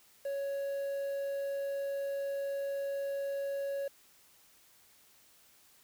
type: tone with quantisation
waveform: triangle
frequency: 556 Hz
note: C#5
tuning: 5 cents sharp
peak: -31 dBFS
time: 0.25-3.88 s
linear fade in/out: 5 ms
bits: 9
effects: white hiss -63 dBFS RMS until 5.83 s